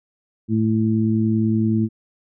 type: harmonic tone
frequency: 110.3 Hz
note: A2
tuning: 5 cents sharp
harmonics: 1 / 2 / 3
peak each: -21 / -18 / -24 dBFS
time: 0.48-1.89 s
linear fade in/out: 50 ms
effects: none